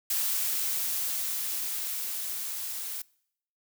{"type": "noise with level ramp", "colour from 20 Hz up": "blue", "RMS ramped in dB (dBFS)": [-28, -36], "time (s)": [0.1, 3.02], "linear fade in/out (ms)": 5, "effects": ["noise-tail reverb RT60 0.7 s tail -24 dB re dry"]}